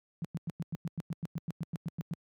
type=tone bursts; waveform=sine; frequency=164.81 Hz; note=E3; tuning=in tune; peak=-31 dBFS; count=16; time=0.22-2.136 s; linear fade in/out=0 ms; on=26 ms; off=100 ms; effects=high-pass 100 Hz 12 dB/octave